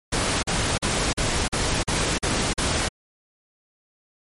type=noise bursts; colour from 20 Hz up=pink; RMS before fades=-23 dBFS; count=8; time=0.12-2.887 s; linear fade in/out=10 ms; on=310 ms; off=41 ms; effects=MP3 48 kbps